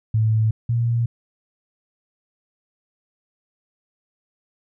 sine tone pair in turn, 110 / 117.49 Hz, A2 / A#2, 0 / +14 cents, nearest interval minor second, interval 114 cents, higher second, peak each -15 / -17 dBFS, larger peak first, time 0.14-0.51 / 0.69-1.06 s, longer neither, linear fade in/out 5 ms, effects none

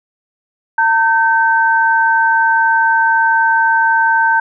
sine tone pair together, 906 / 1547.4 Hz, A#5 / G6, -50 / -23 cents, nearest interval major sixth, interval 927 cents, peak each -12 dBFS, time 0.78-4.4 s, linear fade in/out 5 ms, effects none

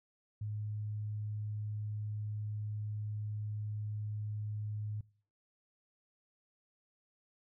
sine tone, 105.7 Hz, G#2, 31 cents sharp, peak -36 dBFS, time 0.41-5.01 s, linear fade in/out 5 ms, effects noise-tail reverb RT60 0.5 s tail -23 dB re dry

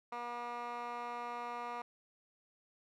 15% pulse tone with band-pass filter, 240.1 Hz, B3, 49 cents flat, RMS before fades -42 dBFS, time 0.12-1.82 s, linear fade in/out 5 ms, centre 1200 Hz, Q 2, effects none

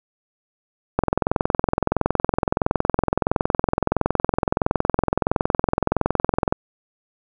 click train, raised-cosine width 1 ms, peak -3 dBFS, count 120, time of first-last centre 0.99-6.525 s, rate 21.5 Hz, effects none

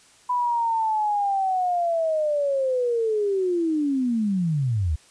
sine linear sweep, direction down, 995 to 69.7 Hz, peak -20 dBFS, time 0.29-4.96 s, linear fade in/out 10 ms, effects white hiss -54 dBFS RMS until 5.1 s + resampled to 22050 Hz

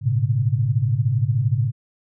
sine tone cluster, 107 / 120.1 / 137.2 Hz, A2 / B2 / C#3, -48 / -48 / -17 cents, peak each -21 / -21 / -22 dBFS, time 0.01-1.72 s, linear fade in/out 50 ms, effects none

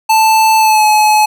square tone with pitch glide, 880 to 853.5 Hz, A5 to G#5, 0 to +47 cents, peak -7 dBFS, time 0.09-1.26 s, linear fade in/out 10 ms, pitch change -53 cents, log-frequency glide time 0.58-0.85 s, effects none

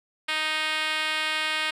5% pulse tone with band-pass filter, 311.1 Hz, D#4, in tune, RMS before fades -27 dBFS, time 0.28-1.71 s, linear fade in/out 10 ms, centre 2500 Hz, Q 0.78, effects none

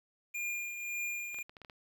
square tone with tremolo, 2411 Hz, D7, 45 cents sharp, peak -34 dBFS, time 0.34-1.43 s, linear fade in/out 10 ms, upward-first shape triangle, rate 1.8 Hz, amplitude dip 55%
clicks, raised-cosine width 0.3 ms, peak -34 dBFS, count 7, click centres 1.345 / 1.387 / 1.495 / 1.568 / 1.617 / 1.648 / 1.698 s
effects 10-bit

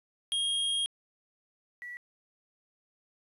square / sine tone pair in turn, 3251 / 1947.1 Hz, G#7 / B6, -38 / -25 cents, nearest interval major sixth, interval 887 cents, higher first, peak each -28 / -39 dBFS, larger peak first, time 0.32-0.86 / 1.82-1.97 s, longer first, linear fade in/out 0 ms, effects resampled to 32000 Hz + 11-bit

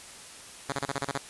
5% pulse tone bursts, 138.59 Hz, C#3, in tune, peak -17 dBFS, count 8, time 0.69-1.178 s, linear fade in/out 2 ms, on 33 ms, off 32 ms, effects white hiss -46 dBFS RMS until 1.29 s + resampled to 24000 Hz

